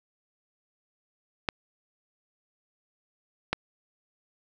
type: clicks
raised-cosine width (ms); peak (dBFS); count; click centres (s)
0.3; -9; 2; 1.488 / 3.53
effects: none